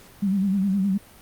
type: tone with vibrato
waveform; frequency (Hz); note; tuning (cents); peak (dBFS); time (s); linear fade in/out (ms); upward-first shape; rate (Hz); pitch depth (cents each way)
sine; 195; G3; -9; -19; 0.22-0.98; 10; sine; 9.7; 77
effects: pink hiss -49 dBFS RMS until 1.21 s + Opus 48 kbps